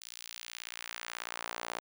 sawtooth tone with high-pass filter sweep, 58.27 Hz, A#1, in tune, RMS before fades -43 dBFS, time 0.01-1.8 s, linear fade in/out 5 ms, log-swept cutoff 4600 to 700 Hz, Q 0.97, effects none

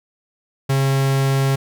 45% pulse tone, 135.8 Hz, C#3, 35 cents flat, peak -15 dBFS, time 0.69-1.56 s, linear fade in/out 10 ms, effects none

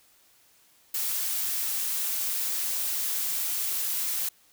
blue noise, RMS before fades -29 dBFS, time 0.94-4.29 s, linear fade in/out 5 ms, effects white hiss -61 dBFS RMS until 4.52 s

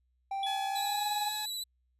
triangle tone with pitch glide, 784 to 828.7 Hz, G5 to G#5, 0 to -4 cents, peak -30 dBFS, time 0.31-1.29 s, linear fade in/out 5 ms, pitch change +96 cents, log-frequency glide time 0.7-1.06 s
triangle tone with exponential decay, 3400 Hz, G#7, 40 cents sharp, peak -31 dBFS, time 0.43-1.22 s, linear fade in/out 2 ms, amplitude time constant 170 ms
sawtooth tone, 848 Hz, G#5, 36 cents sharp, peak -34 dBFS, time 0.46-1.46 s, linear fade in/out 10 ms
sawtooth tone with vibrato, 3941 Hz, B7, 4 cents flat, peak -32 dBFS, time 0.75-1.64 s, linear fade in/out 10 ms, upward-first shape sine, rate 14 Hz, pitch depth 24 cents each way
effects added 62 Hz sine -70 dBFS peak until 1.99 s + resampled to 32000 Hz

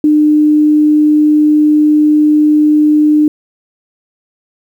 sine tone, 301.7 Hz, D4, 47 cents sharp, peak -5 dBFS, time 0.04-3.28 s, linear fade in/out 2 ms, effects 7-bit

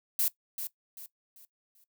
violet noise with echo, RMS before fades -27 dBFS, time 0.19-0.28 s, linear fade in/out 2 ms, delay 390 ms, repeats 4, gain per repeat -9 dB, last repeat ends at 1.84 s, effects noise-tail reverb RT60 0.1 s tail -17 dB re dry

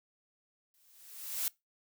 blue noise with exponential growth, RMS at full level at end -31 dBFS, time 0.74-1.48 s, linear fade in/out 1 ms, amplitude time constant 160 ms, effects noise-tail reverb RT60 0.2 s tail -23 dB re dry

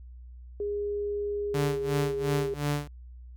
sine tone with pitch glide, 410.2 to 406 Hz, G#4 to G#4, -21 to -39 cents, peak -28 dBFS, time 0.6-2.54 s, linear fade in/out 2 ms, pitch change -18 cents, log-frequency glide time 2.27-2.42 s
sawtooth tone with tremolo, 145.9 Hz, D3, 11 cents flat, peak -21 dBFS, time 1.54-2.88 s, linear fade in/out 5 ms, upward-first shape sine, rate 2.8 Hz, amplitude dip 90%
effects added 61 Hz sine -43 dBFS peak until 3.36 s

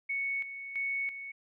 sine tone with tremolo, 2217 Hz, C#7, in tune, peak -30 dBFS, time 0.09-1.32 s, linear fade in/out 10 ms, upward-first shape square, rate 1.5 Hz, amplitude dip 65%, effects none

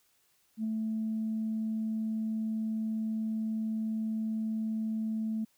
sine tone with ADSR envelope, 220 Hz, A3, in tune, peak -27 dBFS, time 0.57-5.45 s, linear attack 71 ms, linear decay 9 ms, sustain -2 dB, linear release 11 ms, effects tanh soft clip ceiling -25 dBFS + white hiss -70 dBFS RMS until 5.57 s

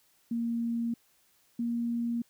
sine tone pair in turn, 233.1 / 235.3 Hz, A#3 / A#3, 0 / +16 cents, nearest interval unison, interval 16 cents, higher second, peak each -28 dBFS, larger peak neither, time 0.31-0.94 / 1.59-2.22 s, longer neither, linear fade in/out 5 ms, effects white hiss -67 dBFS RMS until 2.29 s

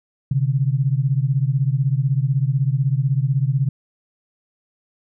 sine beating tone pair, 130 / 146 Hz, C3 / D3, -11 / -10 cents, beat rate 16 Hz, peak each -18 / -20 dBFS, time 0.31-3.69 s, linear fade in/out 5 ms, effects none

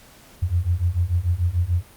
sine beating tone pair, 84.1 / 90.9 Hz, E2 / F#2, +35 / -30 cents, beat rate 6.8 Hz, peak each -22 / -21 dBFS, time 0.42-1.83 s, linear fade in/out 10 ms, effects pink hiss -49 dBFS RMS until 1.96 s + Opus 48 kbps

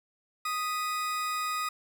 40% pulse tone pair together, 1246.1 / 1978 Hz, D#6 / B6, +2 / +2 cents, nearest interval minor sixth, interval 800 cents, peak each -29 / -40 dBFS, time 0.45-1.69 s, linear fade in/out 5 ms, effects 11-bit

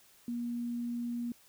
sine tone, 238.4 Hz, A#3, 39 cents sharp, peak -33 dBFS, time 0.28-1.32 s, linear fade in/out 2 ms, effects white hiss -62 dBFS RMS until 1.48 s

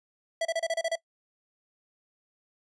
square tone bursts, 659.3 Hz, E5, in tune, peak -26 dBFS, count 8, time 0.41-0.956 s, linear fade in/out 5 ms, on 42 ms, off 30 ms, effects noise-tail reverb RT60 0.1 s tail -21 dB re dry + resampled to 22050 Hz

